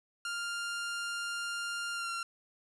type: tone with pitch glide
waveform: sawtooth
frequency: 1399 to 1375 Hz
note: F6 to F6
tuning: +3 to -27 cents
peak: -31 dBFS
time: 0.25-2.23 s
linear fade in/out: 2 ms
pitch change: -30 cents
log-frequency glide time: 1.93-2.1 s
effects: resampled to 24000 Hz + 11-bit